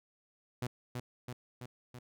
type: tone with echo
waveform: sawtooth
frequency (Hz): 123.47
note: B2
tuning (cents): 0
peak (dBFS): -30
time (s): 0.62-0.67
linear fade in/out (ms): 5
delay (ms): 330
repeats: 4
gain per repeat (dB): -3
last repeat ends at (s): 1.99
effects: none